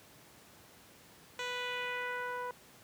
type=tone with low-pass filter sweep; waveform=10% pulse; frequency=493.9 Hz; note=B4; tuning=in tune; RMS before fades=-38 dBFS; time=1.39-2.51 s; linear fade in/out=2 ms; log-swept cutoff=5200 to 1000 Hz; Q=1.6; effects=pink hiss -58 dBFS RMS until 2.83 s + high-pass 100 Hz 12 dB/octave